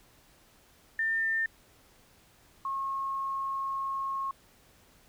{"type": "tone pair in turn", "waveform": "sine", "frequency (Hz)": [1801, 1085], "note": ["A6", "C#6"], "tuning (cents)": [40, -37], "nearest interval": "major sixth", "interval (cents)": 877, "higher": "first", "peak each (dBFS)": [-26, -30], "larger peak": "first", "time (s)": [[0.99, 1.46], [2.65, 4.31]], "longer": "second", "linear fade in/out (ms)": 2, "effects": ["pink hiss -61 dBFS RMS until 5.08 s"]}